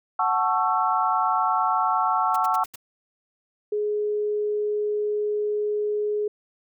sine chord, F# minor seventh, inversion none, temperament equal with one note detuned, 740 / 880 / 1108.7 / 1334.6 Hz, F#5 / A5 / C#6 / E6, 0 / 0 / 0 / +21 cents, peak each -25 dBFS, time 0.19-2.64 s, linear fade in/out 5 ms
white noise bursts, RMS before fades -38 dBFS, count 5, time 2.34-2.758 s, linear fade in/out 5 ms, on 22 ms, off 77 ms
sine tone, 418.9 Hz, G#4, 15 cents sharp, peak -22 dBFS, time 3.72-6.28 s, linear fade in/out 5 ms
effects none

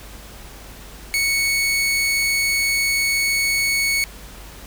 sawtooth tone, 2217 Hz, C#7, in tune, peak -14 dBFS, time 1.14-4.04 s, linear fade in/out 0 ms, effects added 50 Hz sine -40 dBFS peak until 4.66 s + pink hiss -41 dBFS RMS until 4.66 s

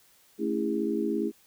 sine chord, A major seventh, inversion none, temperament equal with one note detuned, 220 / 277.2 / 329.6 / 407 Hz, A3 / C#4 / E4 / G#4, 0 / 0 / 0 / -35 cents, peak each -31 / -33 / -30 / -31 dBFS, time 0.38-1.32 s, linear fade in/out 50 ms, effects white hiss -61 dBFS RMS until 1.46 s

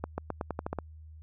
accelerating click train, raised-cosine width 1 ms, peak -18 dBFS, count 9, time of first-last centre 0.04-0.787 s, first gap 140 ms, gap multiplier 0.88, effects added 78 Hz sine -46 dBFS peak until 1.22 s

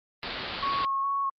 white low-pass noise, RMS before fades -34 dBFS, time 0.23-0.85 s, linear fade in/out 0 ms, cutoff 4700 Hz, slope 96 dB/octave
sine tone with vibrato, 1100 Hz, C#6, 14 cents flat, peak -25 dBFS, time 0.62-1.3 s, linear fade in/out 10 ms, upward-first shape square, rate 2.4 Hz, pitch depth 15 cents each way
effects Opus 24 kbps

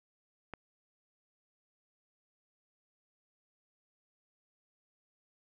click, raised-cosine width 0.5 ms, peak -26 dBFS, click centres 0.537 s, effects none

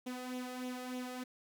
sawtooth tone with flanger, 251.7 Hz, B3, 33 cents sharp, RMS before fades -42 dBFS, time 0.06-1.24 s, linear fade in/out 10 ms, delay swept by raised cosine 0.3 to 1.6 ms, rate 3.3 Hz, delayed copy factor +0.6, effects none

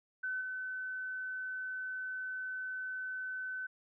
sine tone with level steps, 1516 Hz, F#6, 42 cents sharp, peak -34 / -37 dBFS, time 0.23-3.67 s, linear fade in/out 10 ms, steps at 0.41 s, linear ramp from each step 2 ms, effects none

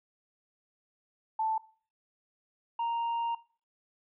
sine / triangle tone pair in turn, 881 / 930.9 Hz, A5 / A#5, +2 / -3 cents, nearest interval minor second, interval 95 cents, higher second, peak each -27 dBFS, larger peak neither, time 1.39-1.58 / 2.79-3.35 s, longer second, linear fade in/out 5 ms, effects noise-tail reverb RT60 0.4 s tail -19 dB re dry + resampled to 8000 Hz

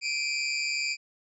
25% pulse tone pair together, 2347 / 2489 Hz, D7 / D#7, -2 / 0 cents, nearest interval minor second, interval 102 cents, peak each -25 / -28 dBFS, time 0.01-0.97 s, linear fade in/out 50 ms, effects resampled to 22050 Hz

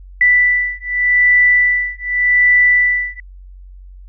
sine beating tone pair, 1976 / 1976.85 Hz, B6 / B6, 0 / +1 cents, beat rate 0.85 Hz, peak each -13 dBFS, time 0.21-3.2 s, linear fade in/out 2 ms, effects added 46 Hz sine -34 dBFS peak until 4.08 s

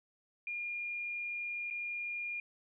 sine tone with dropouts, 2416 Hz, D7, 48 cents sharp, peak -36 dBFS, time 0.47-2.4 s, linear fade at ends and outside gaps 2 ms, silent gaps 1.702-1.708 s, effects none

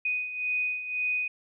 sine beating tone pair, 2489 / 2490.9 Hz, D#7 / D#7, 0 / +1 cents, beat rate 1.9 Hz, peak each -34 / -28 dBFS, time 0.05-1.28 s, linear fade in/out 5 ms, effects none

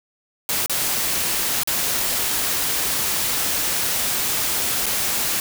white noise with dropouts, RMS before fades -22 dBFS, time 0.49-5.4 s, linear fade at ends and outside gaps 1 ms, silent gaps 0.661-0.696 / 1.634-1.674 / 4.859-4.864 s, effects none

